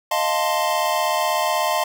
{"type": "chord", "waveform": "square", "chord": "F dominant seventh", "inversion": "third", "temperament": "equal with one note detuned", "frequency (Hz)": [622.3, 698.5, 884.6, 1046.5], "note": ["Eb5", "F5", "A5", "C6"], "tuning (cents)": [0, 0, 9, 0], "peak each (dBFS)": -25, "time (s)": [0.11, 1.84], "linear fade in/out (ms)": 5, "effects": []}